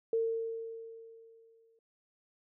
sine tone with exponential decay, 453.9 Hz, A#4, 46 cents flat, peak -26 dBFS, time 0.13-1.79 s, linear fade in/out 2 ms, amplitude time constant 360 ms, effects none

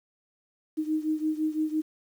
sine beating tone pair, 309.1 / 315 Hz, D#4 / D#4, -11 / +21 cents, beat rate 5.9 Hz, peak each -27 / -30 dBFS, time 0.77-1.82 s, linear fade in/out 20 ms, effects 9-bit

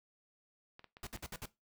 clicks, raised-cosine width 0.3 ms, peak -36 dBFS, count 5, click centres 0.794 / 0.843 / 0.969 / 1.173 / 1.236 s
pink noise bursts, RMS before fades -44 dBFS, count 5, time 1.03-1.457 s, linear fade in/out 2 ms, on 39 ms, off 58 ms
effects noise-tail reverb RT60 0.2 s tail -17 dB re dry

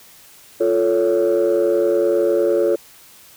sine chord, F augmented, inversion none, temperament equal with one note detuned, 349.2 / 440 / 559.8 Hz, F4 / A4 / C#5, 0 / 0 / +17 cents, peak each -17 dBFS, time 0.6-2.76 s, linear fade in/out 10 ms, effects tanh soft clip ceiling -9 dBFS + white hiss -46 dBFS RMS until 3.36 s

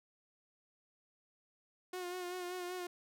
sawtooth tone with vibrato, 360 Hz, F#4, 47 cents flat, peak -36 dBFS, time 1.93-2.87 s, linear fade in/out 5 ms, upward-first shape sine, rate 5.2 Hz, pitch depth 35 cents each way, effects none

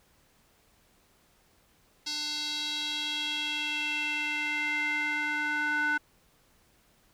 square tone with band-pass filter sweep, 298.5 Hz, D4, 28 cents sharp, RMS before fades -31 dBFS, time 2.06-5.98 s, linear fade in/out 10 ms, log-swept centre 4700 to 1500 Hz, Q 4.3, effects pink hiss -65 dBFS RMS until 7.13 s

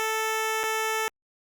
10% pulse tone with dropouts, 440 Hz, A4, in tune, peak -17 dBFS, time 0-1.08 s, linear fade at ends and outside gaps 0 ms, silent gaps 0.633-0.637 s, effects Opus 48 kbps

